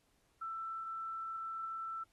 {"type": "tone", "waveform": "sine", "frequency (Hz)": 1331, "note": "E6", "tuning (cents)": 16, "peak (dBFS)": -39, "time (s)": [0.41, 2.04], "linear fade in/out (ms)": 10, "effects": ["pink hiss -75 dBFS RMS until 2.12 s", "AAC 32 kbps"]}